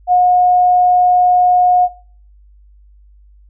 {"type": "tone", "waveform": "sine", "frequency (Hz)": 722, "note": "F#5", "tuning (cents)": -43, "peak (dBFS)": -7, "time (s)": [0.07, 1.89], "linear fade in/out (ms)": 50, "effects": ["noise-tail reverb RT60 0.5 s tail -20 dB re dry", "added 50 Hz sine -42 dBFS peak until 3.49 s"]}